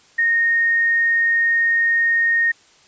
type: tone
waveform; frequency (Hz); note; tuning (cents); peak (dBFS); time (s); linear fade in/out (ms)
sine; 1851; A#6; -13; -14; 0.18-2.52; 10
effects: white hiss -52 dBFS RMS until 2.87 s + resampled to 16000 Hz